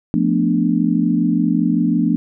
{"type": "chord", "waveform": "sine", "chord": "B half-diminished seventh", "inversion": "second", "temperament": "equal", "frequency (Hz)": [174.61, 220, 246.9, 293.7], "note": ["F3", "A3", "B3", "D4"], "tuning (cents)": [0, 0, 0, 0], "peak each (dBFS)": -19, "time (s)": [0.14, 2.16], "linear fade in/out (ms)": 0, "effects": []}